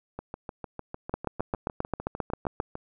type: two click trains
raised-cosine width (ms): 1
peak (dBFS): -21 / -13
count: 18 / 12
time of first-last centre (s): 0.19-2.754 / 1.14-2.601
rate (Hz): 6.63 / 7.53
effects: none